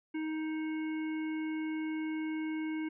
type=harmonic tone; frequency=313.4 Hz; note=D#4; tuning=13 cents sharp; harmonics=1 / 3 / 5 / 7 / 9; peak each=-33 / -50 / -50 / -47 / -57 dBFS; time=0.14-2.89 s; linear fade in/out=10 ms; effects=none